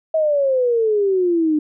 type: exponential sweep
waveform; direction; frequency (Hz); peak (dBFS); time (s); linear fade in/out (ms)
sine; down; 646 to 298.7; -14; 0.14-1.59; 5
effects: none